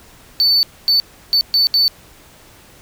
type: tone bursts at uneven times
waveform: sine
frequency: 4509 Hz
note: C#8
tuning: 29 cents sharp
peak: -8 dBFS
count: 5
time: 0.4-0.63 / 0.88-1 / 1.33-1.41 / 1.54-1.67 / 1.74-1.88 s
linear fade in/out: 0 ms
effects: tanh soft clip ceiling -9 dBFS + pink hiss -45 dBFS RMS until 2.81 s